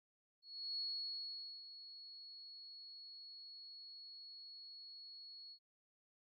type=tone with ADSR envelope; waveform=sine; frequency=4352 Hz; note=C#8; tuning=33 cents flat; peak=-39 dBFS; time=0.42-5.59 s; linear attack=360 ms; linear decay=850 ms; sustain=-13 dB; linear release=72 ms; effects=none